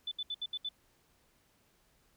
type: tone bursts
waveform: sine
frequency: 3500 Hz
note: A7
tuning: 10 cents flat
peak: -34 dBFS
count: 6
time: 0.07-0.69 s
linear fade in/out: 5 ms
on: 45 ms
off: 70 ms
effects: pink hiss -70 dBFS RMS until 2.16 s